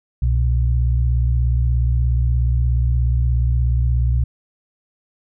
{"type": "tone pair together", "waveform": "sine", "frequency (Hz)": [63.47, 120.3], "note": ["B1", "B2"], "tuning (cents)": [48, -45], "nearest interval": "major seventh", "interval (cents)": 1107, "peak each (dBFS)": [-15, -20], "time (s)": [0.22, 4.24], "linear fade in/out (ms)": 5, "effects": []}